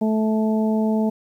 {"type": "harmonic tone", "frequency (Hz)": 218, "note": "A3", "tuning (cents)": -16, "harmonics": [1, 2, 3, 4], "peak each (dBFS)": [-18, -26, -28, -32], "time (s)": [0.01, 1.1], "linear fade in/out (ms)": 10, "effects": ["9-bit"]}